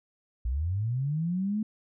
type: linear sweep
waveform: sine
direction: up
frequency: 55 to 220 Hz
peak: -26 dBFS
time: 0.45-1.63 s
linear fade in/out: 5 ms
effects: none